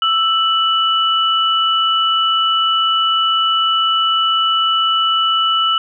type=tone pair together; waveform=sine; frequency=1322 / 2960 Hz; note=E6 / F#7; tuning=+5 / 0 cents; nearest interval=octave + major second; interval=1395 cents; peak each=-15 dBFS; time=0.02-5.78 s; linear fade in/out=2 ms; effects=none